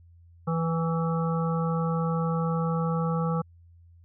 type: harmonic tone with a mistuned harmonic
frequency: 164.81 Hz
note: E3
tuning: in tune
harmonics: 1 / 3 / 5 / 7 / 8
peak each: -25 / -32 / -36 / -36 / -36 dBFS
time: 0.47-3.42 s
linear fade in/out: 10 ms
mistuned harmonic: 7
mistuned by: -19 cents
effects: added 85 Hz sine -51 dBFS peak until 4.04 s